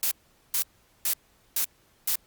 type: noise bursts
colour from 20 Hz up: blue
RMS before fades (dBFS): -25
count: 5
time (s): 0.03-2.155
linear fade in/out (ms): 0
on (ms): 81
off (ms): 430
effects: pink hiss -63 dBFS RMS until 2.26 s + Opus 48 kbps